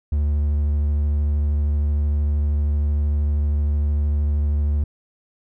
triangle tone with vibrato, 73.42 Hz, D2, in tune, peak -15 dBFS, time 0.12-4.84 s, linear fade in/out 5 ms, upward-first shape triangle, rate 13 Hz, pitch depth 19 cents each way, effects none

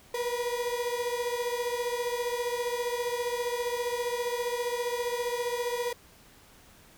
35% pulse beating tone pair, 478.6 / 493.6 Hz, A#4 / B4, +46 / -1 cents, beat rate 15 Hz, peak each -29 / -32 dBFS, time 0.14-5.93 s, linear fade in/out 5 ms, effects pink hiss -56 dBFS RMS until 6.97 s

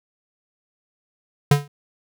square tone with exponential decay, 144 Hz, D3, 34 cents flat, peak -9 dBFS, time 1.51-1.68 s, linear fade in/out 5 ms, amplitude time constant 36 ms, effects none

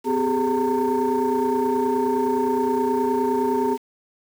sine tone cluster, 254.5 / 392.9 / 422.5 / 912 Hz, C4 / G4 / G#4 / A#5, -48 / +4 / +30 / -38 cents, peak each -23 dBFS, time 0.04-3.78 s, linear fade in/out 50 ms, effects tanh soft clip ceiling -13 dBFS + 7-bit

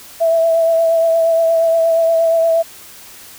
sine tone with vibrato, 659.3 Hz, E5, in tune, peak -10 dBFS, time 0.2-2.63 s, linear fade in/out 20 ms, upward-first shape triangle, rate 8.5 Hz, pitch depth 25 cents each way, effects white hiss -38 dBFS RMS until 3.38 s

